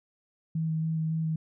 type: tone with vibrato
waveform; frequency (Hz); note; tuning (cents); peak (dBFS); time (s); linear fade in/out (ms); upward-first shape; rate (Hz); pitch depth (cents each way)
sine; 160; D#3; +49; -26; 0.55-1.36; 5; square; 3.6; 10
effects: none